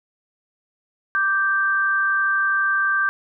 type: tone pair together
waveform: sine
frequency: 1174.7 / 1568 Hz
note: D6 / G6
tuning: 0 / 0 cents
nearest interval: perfect fourth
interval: 500 cents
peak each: -23 / -18 dBFS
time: 1.15-3.09 s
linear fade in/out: 0 ms
effects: none